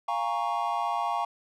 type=chord; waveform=triangle; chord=Bb minor seventh; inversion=second; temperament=equal with one note detuned; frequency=698.5 / 818.2 / 932.3 / 1108.7 Hz; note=F5 / Ab5 / Bb5 / Db6; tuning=0 / -26 / 0 / 0 cents; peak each=-30 dBFS; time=0.08-1.25 s; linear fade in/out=5 ms; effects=none